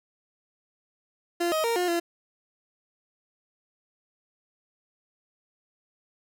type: tone with pitch steps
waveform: 30% pulse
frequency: 345.1 / 629 / 464.1 / 357.3 / 341.4 Hz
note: F4 / D#5 / A#4 / F4 / F4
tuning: -21 / +19 / -8 / +40 / -39 cents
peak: -21 dBFS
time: 1.4-2 s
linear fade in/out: 10 ms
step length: 120 ms
effects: none